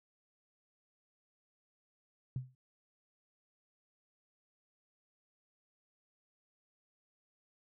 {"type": "tone with exponential decay", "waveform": "sine", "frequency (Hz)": 128.4, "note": "C3", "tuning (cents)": -32, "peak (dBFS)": -31, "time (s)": [2.36, 2.55], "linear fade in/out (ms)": 2, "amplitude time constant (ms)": 41, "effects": []}